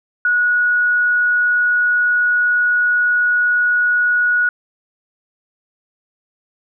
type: tone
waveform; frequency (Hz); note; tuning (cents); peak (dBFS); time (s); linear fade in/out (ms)
sine; 1459; F#6; -25; -12; 0.25-4.49; 2
effects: none